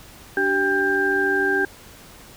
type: tone cluster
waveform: sine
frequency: 292.9 / 386.3 / 796 / 1588 Hz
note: D4 / G4 / G5 / G6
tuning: -5 / -25 / +26 / +22 cents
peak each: -28 / -22 / -29 / -20 dBFS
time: 0.37-1.65 s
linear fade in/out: 2 ms
effects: pink hiss -45 dBFS RMS until 2.36 s